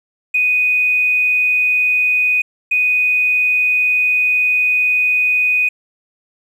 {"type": "tone bursts at uneven times", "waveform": "triangle", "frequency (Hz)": 2489, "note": "D#7", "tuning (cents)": 0, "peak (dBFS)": -8, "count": 2, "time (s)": [[0.34, 2.42], [2.71, 5.69]], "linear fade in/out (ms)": 10, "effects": ["tanh soft clip ceiling -10 dBFS"]}